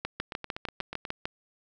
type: two click trains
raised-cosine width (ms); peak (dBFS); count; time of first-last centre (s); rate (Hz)
0.3; -20 / -15; 8 / 9; 0.2-1.052 / 0.05-1.255; 8.22 / 6.64
effects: none